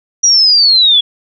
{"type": "linear sweep", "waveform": "sine", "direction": "down", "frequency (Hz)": [5810, 3322], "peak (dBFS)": -5, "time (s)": [0.23, 1.01], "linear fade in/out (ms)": 10, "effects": []}